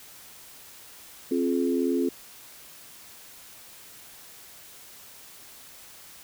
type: tone cluster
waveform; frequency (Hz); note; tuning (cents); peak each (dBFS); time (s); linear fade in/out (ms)
sine; 265.4 / 347.8 / 426.4; C4 / F4 / G#4; +25 / -7 / +46; -25 / -27 / -29; 1.31-2.09; 5
effects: white hiss -48 dBFS RMS until 6.23 s